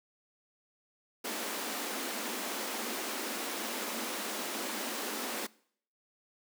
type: high-pass noise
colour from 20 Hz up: pink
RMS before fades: -37 dBFS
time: 1.24-5.47 s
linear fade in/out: 10 ms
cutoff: 210 Hz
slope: 96 dB/octave
effects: noise-tail reverb RT60 0.6 s tail -22 dB re dry